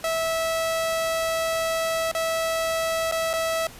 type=tone with dropouts; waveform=sawtooth; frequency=653 Hz; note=E5; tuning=17 cents flat; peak=-19 dBFS; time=0.04-3.67 s; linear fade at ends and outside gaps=2 ms; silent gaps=2.115-2.149 / 3.114-3.122 / 3.332-3.336 s; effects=pink hiss -44 dBFS RMS until 3.79 s + resampled to 32000 Hz